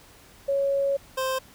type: tone pair in turn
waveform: sine / 25% pulse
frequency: 554.4 / 523.3 Hz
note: C#5 / C5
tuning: 0 / 0 cents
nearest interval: minor second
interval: 100 cents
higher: first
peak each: -21 dBFS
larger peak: neither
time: 0.48-0.97 / 1.17-1.39 s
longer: first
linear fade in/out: 10 ms
effects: pink hiss -52 dBFS RMS until 1.54 s